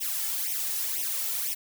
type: noise with flanger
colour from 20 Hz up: blue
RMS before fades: -30 dBFS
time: 0-1.55 s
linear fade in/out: 20 ms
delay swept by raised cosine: 0.33 to 2.33 ms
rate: 2 Hz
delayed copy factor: +0.9
effects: none